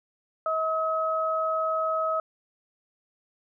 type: tone pair together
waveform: sine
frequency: 639 / 1278 Hz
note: D#5 / D#6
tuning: +46 / +46 cents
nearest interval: octave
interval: 1200 cents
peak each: -27 / -26 dBFS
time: 0.46-2.2 s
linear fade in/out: 2 ms
effects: none